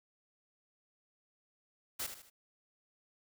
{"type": "noise with echo", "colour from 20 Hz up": "white", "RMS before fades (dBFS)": -38, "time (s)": [1.99, 2.07], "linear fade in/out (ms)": 10, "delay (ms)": 77, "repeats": 3, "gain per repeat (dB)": -8, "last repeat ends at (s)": 2.301, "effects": []}